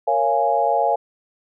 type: chord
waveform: sine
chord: Bb minor seventh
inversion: none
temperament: equal with one note detuned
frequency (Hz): 466.2 / 554.4 / 689.2 / 830.6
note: Bb4 / Db5 / F5 / Ab5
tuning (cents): 0 / 0 / -23 / 0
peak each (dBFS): -25 / -22 / -20 / -20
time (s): 0.07-0.96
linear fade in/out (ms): 10
effects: none